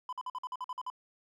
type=tone bursts; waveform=triangle; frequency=1006 Hz; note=B5; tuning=32 cents sharp; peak=-33 dBFS; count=10; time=0.09-0.901 s; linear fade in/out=2 ms; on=37 ms; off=49 ms; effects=none